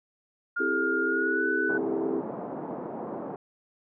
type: tone with pitch glide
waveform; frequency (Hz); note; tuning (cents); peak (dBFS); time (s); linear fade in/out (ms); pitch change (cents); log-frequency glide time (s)
sine; 1413 to 1494.4; F6 to F#6; +20 to +17; -26; 0.56-1.78; 10; +97; 1.04-1.45
type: chord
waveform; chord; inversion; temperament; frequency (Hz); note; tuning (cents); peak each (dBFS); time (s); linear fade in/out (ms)
sine; A minor seventh; first; equal with one note detuned; 261.6 / 329.6 / 398.6 / 440; C4 / E4 / G4 / A4; 0 / 0 / +29 / 0; -34 / -31 / -30 / -34; 0.59-2.22; 20
type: band-pass noise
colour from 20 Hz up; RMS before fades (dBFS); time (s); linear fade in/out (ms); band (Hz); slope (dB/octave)
pink; -36; 1.69-3.36; 2; 190 to 940; 24
effects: none